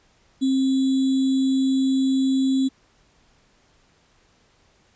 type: tone with sample-and-hold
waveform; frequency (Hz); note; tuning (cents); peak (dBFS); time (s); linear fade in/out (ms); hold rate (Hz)
sine; 265.5; C4; +25; -17; 0.41-2.69; 20; 3675
effects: pink hiss -60 dBFS RMS until 4.95 s + resampled to 16000 Hz